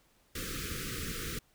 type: band-stop noise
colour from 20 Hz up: pink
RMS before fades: -38 dBFS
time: 0.35-1.39 s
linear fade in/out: 5 ms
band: 510 to 1200 Hz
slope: 96 dB/octave
effects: pink hiss -68 dBFS RMS until 1.54 s